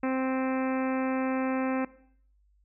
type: harmonic tone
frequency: 261.6 Hz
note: C4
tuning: in tune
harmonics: 1 / 2 / 3 / 4 / 5 / 6 / 7 / 8 / 9 / 10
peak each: -27 / -33 / -37 / -39 / -41 / -43 / -44 / -45 / -46 / -47 dBFS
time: 0.03-1.85 s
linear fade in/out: 5 ms
effects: noise-tail reverb RT60 0.6 s tail -18 dB re dry + added 50 Hz sine -62 dBFS peak until 2.64 s